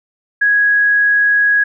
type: tone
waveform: sine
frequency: 1661.2 Hz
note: G#6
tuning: in tune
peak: -9 dBFS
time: 0.41-1.64 s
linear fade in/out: 10 ms
effects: none